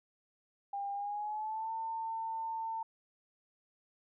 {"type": "tone with pitch glide", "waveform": "sine", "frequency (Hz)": [801, 899.1], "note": ["G5", "A5"], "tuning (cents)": [37, 37], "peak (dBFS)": -35, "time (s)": [0.73, 2.83], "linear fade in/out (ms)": 5, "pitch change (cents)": 200, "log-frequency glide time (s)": [0.93, 1.72], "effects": []}